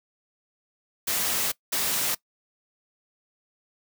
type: noise bursts at uneven times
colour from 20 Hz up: white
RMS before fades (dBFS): -26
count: 2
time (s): 1.07-1.52 / 1.72-2.15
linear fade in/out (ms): 10
effects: noise-tail reverb RT60 0.1 s tail -21 dB re dry + high-pass 100 Hz 12 dB/octave